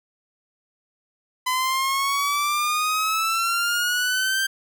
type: exponential sweep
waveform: sawtooth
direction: up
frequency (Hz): 1011 to 1580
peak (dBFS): -17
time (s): 1.46-4.47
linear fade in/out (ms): 10
effects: none